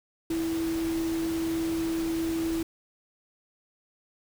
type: tone in noise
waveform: sine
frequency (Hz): 328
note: E4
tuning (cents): -9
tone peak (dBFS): -26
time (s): 0.3-2.63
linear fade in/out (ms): 5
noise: pink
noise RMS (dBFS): -39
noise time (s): 0.3-2.63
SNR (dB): +10
effects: none